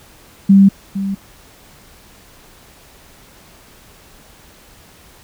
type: tone with echo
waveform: sine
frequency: 196 Hz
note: G3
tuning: in tune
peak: -4 dBFS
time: 0.49-0.69 s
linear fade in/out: 10 ms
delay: 460 ms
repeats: 1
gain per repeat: -13 dB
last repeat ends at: 1.15 s
effects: pink hiss -45 dBFS RMS until 5.23 s